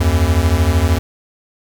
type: beating tone pair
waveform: square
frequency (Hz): 76.9 / 89.9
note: D#2 / F#2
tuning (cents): -20 / -49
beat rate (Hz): 13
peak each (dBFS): -15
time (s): 0-0.99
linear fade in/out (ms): 10
effects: none

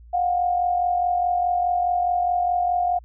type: tone pair together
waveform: sine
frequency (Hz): 713 / 757.8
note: F5 / F#5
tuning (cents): +36 / +41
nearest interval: minor second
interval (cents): 105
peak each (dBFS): -19 / -28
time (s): 0.13-2.99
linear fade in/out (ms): 10
effects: added 58 Hz sine -43 dBFS peak until 3.04 s

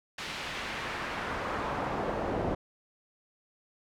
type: noise with band-pass filter sweep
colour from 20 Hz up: brown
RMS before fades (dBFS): -34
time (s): 0.18-2.55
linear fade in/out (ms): 5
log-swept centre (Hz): 3400 to 550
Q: 0.98
effects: none

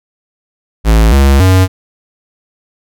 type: tone with pitch steps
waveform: square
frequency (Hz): 54.8 / 68.7 / 93.4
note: A1 / C#2 / F#2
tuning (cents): -6 / -15 / +17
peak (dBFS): -5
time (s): 0.84-1.68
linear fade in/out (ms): 50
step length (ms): 280
effects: none

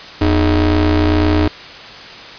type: ring-modulated tone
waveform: 35% pulse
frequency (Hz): 110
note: A2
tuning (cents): 0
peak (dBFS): -6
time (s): 0.21-1.48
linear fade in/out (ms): 5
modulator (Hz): 196
effects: white hiss -33 dBFS RMS until 2.38 s + resampled to 11025 Hz

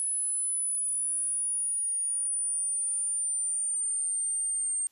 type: linear sweep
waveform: sine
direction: down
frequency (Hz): 10150 to 8670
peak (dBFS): -27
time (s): 0-4.87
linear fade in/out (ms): 0
effects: white hiss -68 dBFS RMS until 4.91 s + resampled to 32000 Hz

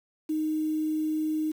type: tone with quantisation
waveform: sine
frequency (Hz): 310.4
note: D#4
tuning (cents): -4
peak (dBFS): -25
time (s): 0.29-1.52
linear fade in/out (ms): 10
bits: 8
effects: none

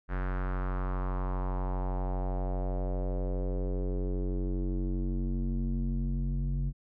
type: tone with low-pass filter sweep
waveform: square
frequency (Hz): 46.25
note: F#1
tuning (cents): 0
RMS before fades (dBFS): -31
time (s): 0.08-6.73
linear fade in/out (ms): 50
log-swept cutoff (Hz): 1600 to 170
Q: 2.9
effects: none

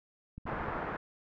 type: click train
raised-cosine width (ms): 5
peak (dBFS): -31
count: 6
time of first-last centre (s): 0.38-0.762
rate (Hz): 13.1
type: low-pass noise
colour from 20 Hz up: white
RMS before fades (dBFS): -37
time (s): 0.46-0.97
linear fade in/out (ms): 10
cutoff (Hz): 1500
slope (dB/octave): 24
effects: none

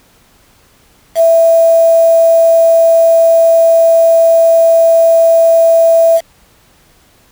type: tone with quantisation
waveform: sine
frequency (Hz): 661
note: E5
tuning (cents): +5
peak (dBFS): -4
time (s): 1.15-6.21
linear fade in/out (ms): 50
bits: 4
effects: pink hiss -48 dBFS RMS until 7.31 s

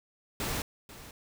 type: noise with echo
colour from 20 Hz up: pink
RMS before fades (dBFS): -33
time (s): 0.4-0.62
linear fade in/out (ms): 2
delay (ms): 490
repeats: 1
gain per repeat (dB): -15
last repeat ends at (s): 1.11
effects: none

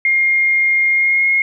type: tone with pitch glide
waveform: sine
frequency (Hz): 2127 to 2153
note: C7 to C7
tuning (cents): +28 to +49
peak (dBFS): -11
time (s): 0.05-1.42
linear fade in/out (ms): 2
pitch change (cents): +21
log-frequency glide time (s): 0.89-1.29
effects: none

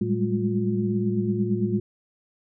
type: tone cluster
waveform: sine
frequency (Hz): 112.8 / 192.7 / 201.9 / 210.5 / 356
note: A2 / G3 / G#3 / G#3 / F4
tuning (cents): +44 / -29 / -49 / +24 / +33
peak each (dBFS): -28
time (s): 0.01-1.8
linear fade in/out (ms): 5
effects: none

